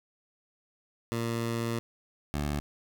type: tone pair in turn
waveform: 15% pulse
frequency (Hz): 116 / 73.08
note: A#2 / D2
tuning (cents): -8 / -8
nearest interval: minor sixth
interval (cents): 800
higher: first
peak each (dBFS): -23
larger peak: neither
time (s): 1.12-1.79 / 2.34-2.6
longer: first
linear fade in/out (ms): 0
effects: 10-bit